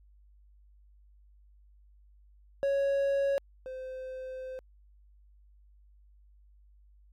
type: tone pair in turn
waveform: triangle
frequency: 554.4 / 517.6 Hz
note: C#5 / C5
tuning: 0 / -19 cents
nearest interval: minor second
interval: 119 cents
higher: first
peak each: -23 / -35 dBFS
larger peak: first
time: 2.63-3.38 / 3.66-4.59 s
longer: second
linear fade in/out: 0 ms
effects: added 50 Hz sine -56 dBFS peak until 7.12 s + MP3 64 kbps